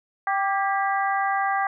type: harmonic tone with a mistuned harmonic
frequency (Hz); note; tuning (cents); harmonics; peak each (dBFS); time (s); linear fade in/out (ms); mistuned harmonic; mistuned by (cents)
392; G4; 0; 2 / 3 / 4 / 5; -23 / -27 / -29 / -31; 0.27-1.67; 2; 4; +47
effects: none